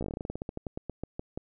slowing click train, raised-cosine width 2 ms, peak -21 dBFS, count 21, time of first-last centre 0.01-1.375 s, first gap 15 ms, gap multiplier 1.14, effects none

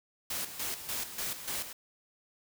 white noise with tremolo, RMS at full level -35 dBFS, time 0.3-1.73 s, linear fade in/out 5 ms, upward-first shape square, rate 3.4 Hz, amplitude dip 65%, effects none

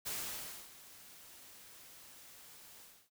white noise with ADSR envelope, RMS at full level -39 dBFS, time 0.05-3.1 s, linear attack 21 ms, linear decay 610 ms, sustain -17 dB, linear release 280 ms, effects none

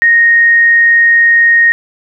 sine tone, 1862 Hz, A#6, 2 cents flat, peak -4 dBFS, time 0.02-1.72 s, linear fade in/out 0 ms, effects none

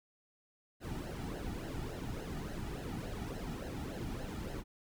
brown noise with flanger, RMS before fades -41 dBFS, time 0.8-4.64 s, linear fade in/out 50 ms, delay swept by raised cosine 0.84 to 1.94 ms, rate 3.5 Hz, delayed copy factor -0.7, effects none

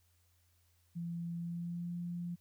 sine tone with pitch glide, 170 to 173.67 Hz, F3 to F3, -46 to -9 cents, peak -37 dBFS, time 0.95-2.36 s, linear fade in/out 20 ms, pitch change +37 cents, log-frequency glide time 1.37-1.93 s, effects added 86 Hz sine -70 dBFS peak until 2.4 s + white hiss -75 dBFS RMS until 2.4 s

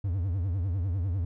triangle tone with vibrato, 91.3 Hz, F#2, 23 cents flat, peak -24 dBFS, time 0.04-1.25 s, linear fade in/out 5 ms, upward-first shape triangle, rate 10 Hz, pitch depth 230 cents each way, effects none

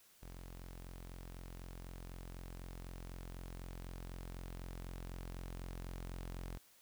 sawtooth tone with level ramp, 44 Hz, F1, 14 cents sharp, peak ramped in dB -45 to -39 dBFS, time 0.22-6.58 s, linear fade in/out 10 ms, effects white hiss -66 dBFS RMS until 6.81 s

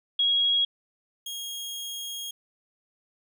sine / sawtooth tone pair in turn, 3304 / 3268 Hz, G#7 / G#7, -10 / -29 cents, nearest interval unison, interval 19 cents, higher first, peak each -20 / -30 dBFS, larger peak first, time 0.19-0.65 / 1.26-2.31 s, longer second, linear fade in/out 5 ms, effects none

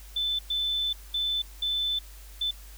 sine tone bursts at uneven times, 3520 Hz, A7, in tune, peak -25 dBFS, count 5, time 0.16-0.39 / 0.5-0.93 / 1.14-1.42 / 1.62-1.99 / 2.41-2.51 s, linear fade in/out 5 ms, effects added 50 Hz sine -44 dBFS peak until 2.77 s + white hiss -52 dBFS RMS until 2.77 s

